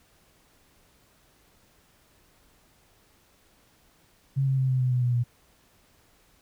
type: tone with pitch steps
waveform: sine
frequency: 136.1 / 133.76 / 131.46 / 129.21 / 126.99 / 124.8 / 122.66 / 120.55 Hz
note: C#3 / C3 / C3 / C3 / B2 / B2 / B2 / B2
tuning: -31 / +39 / +9 / -21 / +49 / +19 / -11 / -41 cents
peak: -21 dBFS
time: 4.36-5.24 s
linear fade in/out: 20 ms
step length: 110 ms
effects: pink hiss -62 dBFS RMS until 6.41 s